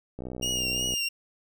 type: click train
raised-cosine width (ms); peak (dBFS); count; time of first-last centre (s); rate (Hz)
2; -23; 48; 0.19-0.938; 62.8
type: tone with vibrato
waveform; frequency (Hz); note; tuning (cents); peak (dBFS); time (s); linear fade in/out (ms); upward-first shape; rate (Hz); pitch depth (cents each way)
25% pulse; 2826; F7; +20; -23; 0.42-1.09; 10; triangle; 2.8; 51
effects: none